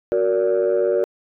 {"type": "chord", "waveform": "sine", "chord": "Gb augmented", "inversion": "none", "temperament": "equal with one note detuned", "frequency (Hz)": [370, 466.2, 575.9], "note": ["Gb4", "Bb4", "D5"], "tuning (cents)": [0, 0, -34], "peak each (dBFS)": -19, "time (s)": [0.12, 1.04], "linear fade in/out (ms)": 0, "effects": ["tanh soft clip ceiling -11 dBFS"]}